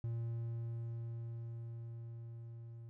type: tone with level ramp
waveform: triangle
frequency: 116.1 Hz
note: A#2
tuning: 7 cents flat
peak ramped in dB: -34 to -46 dBFS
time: 0.04-2.89 s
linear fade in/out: 0 ms
effects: none

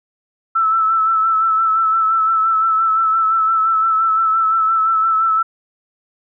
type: tone with vibrato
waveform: sine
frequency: 1318.5 Hz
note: E6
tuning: in tune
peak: -12 dBFS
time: 0.55-5.43 s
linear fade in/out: 10 ms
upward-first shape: sine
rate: 5.8 Hz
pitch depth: 31 cents each way
effects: none

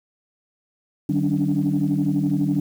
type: tone cluster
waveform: sine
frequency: 150.9 / 190.9 / 282.4 / 294.4 Hz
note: D3 / G3 / C#4 / D4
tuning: +47 / -46 / +32 / +4 cents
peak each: -23 dBFS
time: 1.09-2.6 s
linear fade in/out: 5 ms
effects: tanh soft clip ceiling -11 dBFS + 8-bit

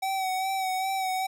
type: tone with vibrato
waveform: square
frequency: 760 Hz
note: F#5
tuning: 46 cents sharp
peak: -27 dBFS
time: 0.02-1.27 s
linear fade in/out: 10 ms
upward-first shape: sine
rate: 2.5 Hz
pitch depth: 32 cents each way
effects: none

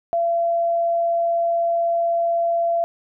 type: tone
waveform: sine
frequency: 679 Hz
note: F5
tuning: 49 cents flat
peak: -17 dBFS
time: 0.13-2.84 s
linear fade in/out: 0 ms
effects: none

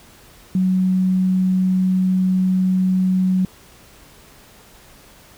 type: tone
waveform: sine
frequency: 185.9 Hz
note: F#3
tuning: 8 cents sharp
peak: -14 dBFS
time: 0.55-3.45 s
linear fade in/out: 2 ms
effects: pink hiss -47 dBFS RMS until 5.37 s

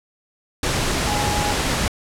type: tone in noise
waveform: sine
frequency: 830.6 Hz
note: G#5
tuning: in tune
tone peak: -24 dBFS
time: 1.07-1.53 s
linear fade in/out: 2 ms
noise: pink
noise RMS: -21 dBFS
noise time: 0.63-1.88 s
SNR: -6 dB
effects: low-pass 9000 Hz 12 dB/octave

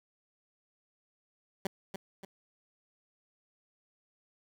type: tone with echo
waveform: 15% pulse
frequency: 193.3 Hz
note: G3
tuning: 24 cents flat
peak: -24 dBFS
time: 1.65-1.67 s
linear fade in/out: 2 ms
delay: 290 ms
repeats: 2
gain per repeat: -7 dB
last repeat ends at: 2.25 s
effects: 11-bit

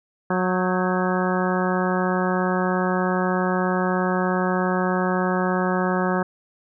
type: harmonic tone with a mistuned harmonic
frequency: 183.2 Hz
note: F#3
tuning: 17 cents flat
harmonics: 1 / 2 / 3 / 4 / 5 / 6 / 7 / 8 / 9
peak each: -23 / -26 / -28 / -29 / -30 / -31 / -31 / -32 / -33 dBFS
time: 0.3-6.23 s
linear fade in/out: 5 ms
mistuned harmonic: 8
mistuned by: +76 cents
effects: none

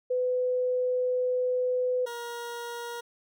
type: tone pair in turn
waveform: sine / 20% pulse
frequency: 502 / 473.8 Hz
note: B4 / A#4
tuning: +28 / +28 cents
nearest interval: minor second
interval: 100 cents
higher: first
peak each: -24 / -30 dBFS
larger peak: first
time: 0.1-2.06 / 2.06-3.01 s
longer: first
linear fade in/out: 10 ms
effects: none

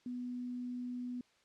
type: tone with quantisation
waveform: sine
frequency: 246.9 Hz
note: B3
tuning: in tune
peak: -38 dBFS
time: 0.06-1.21 s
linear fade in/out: 2 ms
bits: 11
effects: white hiss -70 dBFS RMS until 1.44 s + low-pass 5000 Hz 12 dB/octave

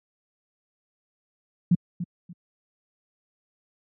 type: tone with echo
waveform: sine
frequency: 174.61 Hz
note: F3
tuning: in tune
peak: -14 dBFS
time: 1.71-1.75 s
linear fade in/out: 5 ms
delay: 290 ms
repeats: 2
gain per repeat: -12 dB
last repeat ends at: 2.33 s
effects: high-pass 100 Hz 12 dB/octave

